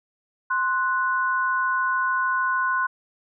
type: tone pair together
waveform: sine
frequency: 1046.5 / 1480 Hz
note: C6 / F#6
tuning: 0 / 0 cents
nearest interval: tritone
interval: 600 cents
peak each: -23 dBFS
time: 0.5-2.87 s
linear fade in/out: 10 ms
effects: none